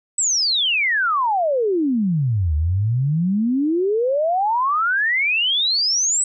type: exponential two-way sweep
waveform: sine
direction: down then up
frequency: 8110 to 73.1 to 8110 Hz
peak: -16 dBFS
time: 0.18-6.24 s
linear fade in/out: 5 ms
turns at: 2.55 s
effects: none